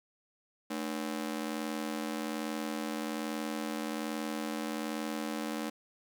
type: ring-modulated tone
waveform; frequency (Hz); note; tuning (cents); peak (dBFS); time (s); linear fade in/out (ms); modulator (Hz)
sawtooth; 261.6; C4; 0; -27; 0.7-5.7; 10; 40.6
effects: 11-bit